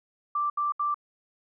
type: tone bursts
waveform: sine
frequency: 1174.7 Hz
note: D6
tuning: in tune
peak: -24 dBFS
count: 3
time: 0.35-0.944 s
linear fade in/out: 5 ms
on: 150 ms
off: 72 ms
effects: none